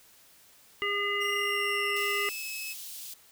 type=harmonic tone; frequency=406.2 Hz; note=G#4; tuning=38 cents flat; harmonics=1 / 3 / 5 / 7; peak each=-34 / -34 / -30 / -34 dBFS; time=0.82-2.29 s; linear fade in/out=0 ms
type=tone with pitch glide; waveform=sawtooth; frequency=2817 to 2583 Hz; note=F7 to E7; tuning=+14 to -36 cents; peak=-33 dBFS; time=1.2-2.74 s; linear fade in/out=20 ms; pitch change=-150 cents; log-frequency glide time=1.33-2.46 s
type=high-pass noise; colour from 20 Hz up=white; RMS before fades=-42 dBFS; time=1.96-3.14 s; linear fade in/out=5 ms; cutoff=3000 Hz; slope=24 dB/octave
effects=white hiss -58 dBFS RMS until 3.31 s